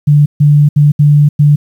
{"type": "tone bursts at uneven times", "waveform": "sine", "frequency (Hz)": 146.83, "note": "D3", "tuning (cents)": 0, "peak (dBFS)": -3, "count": 5, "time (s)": [[0.07, 0.26], [0.4, 0.69], [0.76, 0.92], [0.99, 1.29], [1.39, 1.56]], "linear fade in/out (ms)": 10, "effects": ["7-bit"]}